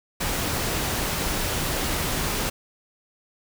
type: noise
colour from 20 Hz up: pink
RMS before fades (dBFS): -26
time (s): 0.2-2.5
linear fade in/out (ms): 10
effects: none